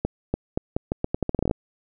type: accelerating click train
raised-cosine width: 2 ms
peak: -9 dBFS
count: 16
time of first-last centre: 0.05-1.512 s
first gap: 290 ms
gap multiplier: 0.81
effects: none